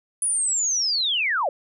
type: linear sweep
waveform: sine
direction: down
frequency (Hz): 9956 to 508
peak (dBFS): -20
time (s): 0.22-1.49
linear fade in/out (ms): 2
effects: none